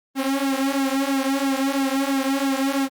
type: tone with flanger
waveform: sawtooth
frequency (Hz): 271.9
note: C#4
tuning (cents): -33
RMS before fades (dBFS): -22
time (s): 0.15-2.89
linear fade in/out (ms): 50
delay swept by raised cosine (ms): 1.6 to 5.5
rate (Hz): 3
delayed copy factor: -0.85
effects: Opus 32 kbps